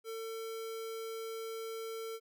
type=tone; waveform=square; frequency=450 Hz; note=A4; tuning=39 cents sharp; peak=-40 dBFS; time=0.04-2.2 s; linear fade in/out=50 ms; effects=none